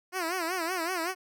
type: tone with vibrato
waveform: 10% pulse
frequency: 349.2 Hz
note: F4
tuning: in tune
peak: -21 dBFS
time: 0.12-1.15 s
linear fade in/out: 50 ms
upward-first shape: sine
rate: 5.3 Hz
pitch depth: 140 cents each way
effects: none